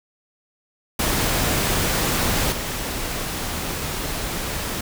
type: noise with level steps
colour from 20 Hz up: pink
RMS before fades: -21 / -27 dBFS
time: 0.99-4.81 s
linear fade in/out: 5 ms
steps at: 2.52 s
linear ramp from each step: 2 ms
effects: none